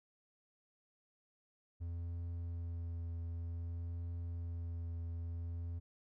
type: tone with vibrato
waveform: triangle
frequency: 84.8 Hz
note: E2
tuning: 50 cents sharp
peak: -37 dBFS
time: 1.8-5.8 s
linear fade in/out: 20 ms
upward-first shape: triangle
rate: 0.54 Hz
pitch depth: 16 cents each way
effects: none